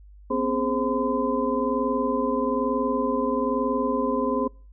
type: tone cluster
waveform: sine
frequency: 246.9 / 268 / 416.8 / 525 / 1019 Hz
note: B3 / C4 / G#4 / C5 / C6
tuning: 0 / +42 / +6 / +6 / -46 cents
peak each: -28 dBFS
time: 0.3-4.48 s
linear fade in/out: 10 ms
effects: noise-tail reverb RT60 0.4 s tail -26 dB re dry + added 50 Hz sine -45 dBFS peak until 4.72 s